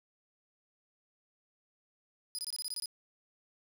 25% pulse tone bursts, 4974 Hz, D#8, 1 cent flat, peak -31 dBFS, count 9, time 2.35-2.858 s, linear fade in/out 0 ms, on 36 ms, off 23 ms, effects none

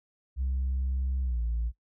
sine tone with pitch glide, 65.41 to 57.27 Hz, C2 to A#1, 0 to -30 cents, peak -25 dBFS, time 0.36-1.72 s, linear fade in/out 50 ms, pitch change -230 cents, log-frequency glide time 1.22-1.41 s, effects noise-tail reverb RT60 0.1 s tail -18 dB re dry + tanh soft clip ceiling -24 dBFS

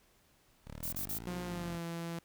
10% pulse exponential two-way sweep, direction up then down, 34 to 65.41 to 39.25 Hz, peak -36 dBFS, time 0.64-1.8 s, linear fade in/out 50 ms, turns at 1.36 s
violet noise bursts, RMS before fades -38 dBFS, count 3, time 0.83-1.184 s, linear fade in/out 5 ms, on 94 ms, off 36 ms
sawtooth tone with pitch glide, 177.8 to 168.31 Hz, F3 to E3, +31 to +36 cents, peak -34 dBFS, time 1.27-2.19 s, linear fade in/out 2 ms, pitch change -95 cents, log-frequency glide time 1.44-1.83 s
effects pink hiss -68 dBFS RMS until 2.24 s

